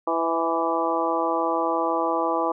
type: harmonic tone with a mistuned harmonic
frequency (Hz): 166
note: E3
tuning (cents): +12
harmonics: 2 / 3 / 4 / 5 / 6 / 7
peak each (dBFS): -28 / -28 / -28 / -28 / -28 / -28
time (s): 0.07-2.52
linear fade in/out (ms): 5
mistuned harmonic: 4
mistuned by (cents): -23
effects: none